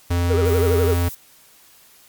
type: tone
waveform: square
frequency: 87 Hz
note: F2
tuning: 6 cents flat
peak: -18 dBFS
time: 0.1-1.09 s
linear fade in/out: 10 ms
type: tone with vibrato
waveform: triangle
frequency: 435.7 Hz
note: A4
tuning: 17 cents flat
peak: -16 dBFS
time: 0.29-0.95 s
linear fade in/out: 20 ms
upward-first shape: sine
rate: 12 Hz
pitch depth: 150 cents each way
type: noise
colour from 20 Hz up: violet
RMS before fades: -34 dBFS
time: 0.45-1.15 s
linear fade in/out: 5 ms
effects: white hiss -51 dBFS RMS until 2.08 s + Opus 48 kbps